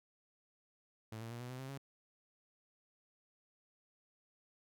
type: tone with pitch steps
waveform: sawtooth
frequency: 110.3 / 114.45 / 118.76 / 123.24 / 127.88 / 132.69 / 137.69 Hz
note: A2 / A#2 / A#2 / B2 / C3 / C3 / C#3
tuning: +5 / -31 / +33 / -3 / -39 / +25 / -11 cents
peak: -40 dBFS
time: 1.12-1.778 s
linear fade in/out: 5 ms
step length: 94 ms
effects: none